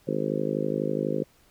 harmonic tone, 52.1 Hz, G#1, 6 cents sharp, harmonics 3 / 4 / 5 / 6 / 7 / 8 / 9 / 10, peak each -33 / -33 / -33 / -33 / -33 / -33 / -33 / -33 dBFS, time 0.07-1.24 s, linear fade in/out 10 ms, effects pink hiss -61 dBFS RMS until 1.5 s

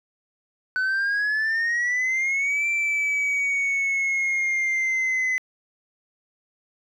sine exponential two-way sweep, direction up then down, 1499 to 2349 to 2022 Hz, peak -18 dBFS, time 0.76-5.38 s, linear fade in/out 0 ms, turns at 2.67 s, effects tanh soft clip ceiling -20 dBFS + 10-bit

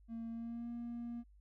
triangle tone with pitch glide, 228.7 to 236.5 Hz, A#3 to A#3, -33 to +25 cents, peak -38 dBFS, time 0.08-1.24 s, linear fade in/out 50 ms, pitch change +58 cents, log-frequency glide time 0.3-0.69 s, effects tanh soft clip ceiling -35 dBFS + added 50 Hz sine -60 dBFS peak until 1.4 s

